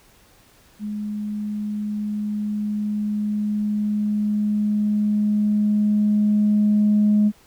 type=tone with level ramp; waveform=sine; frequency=209.5 Hz; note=G#3; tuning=15 cents sharp; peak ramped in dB=-25 to -12 dBFS; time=0.79-7.32 s; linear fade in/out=50 ms; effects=tanh soft clip ceiling -10 dBFS + pink hiss -54 dBFS RMS until 7.46 s